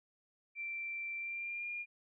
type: tone with pitch glide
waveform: sine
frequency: 2349 to 2414 Hz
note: D7 to D7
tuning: 0 to +47 cents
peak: -38 dBFS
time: 0.55-1.86 s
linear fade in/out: 50 ms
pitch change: +47 cents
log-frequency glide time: 1.17-1.68 s
effects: none